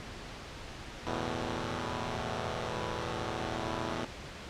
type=chord; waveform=5% pulse; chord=E suspended fourth; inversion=none; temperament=equal; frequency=82.41 / 110 / 123.47 Hz; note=E2 / A2 / B2; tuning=0 / 0 / 0 cents; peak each=-27 dBFS; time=1.06-4.05 s; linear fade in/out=5 ms; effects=pink hiss -44 dBFS RMS until 4.49 s + low-pass 5000 Hz 12 dB/octave